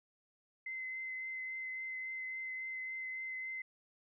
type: tone with vibrato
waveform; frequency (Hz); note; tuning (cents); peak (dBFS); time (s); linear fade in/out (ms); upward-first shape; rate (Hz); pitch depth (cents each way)
sine; 2057; C7; -30; -39; 0.66-3.62; 5; triangle; 3.6; 14
effects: none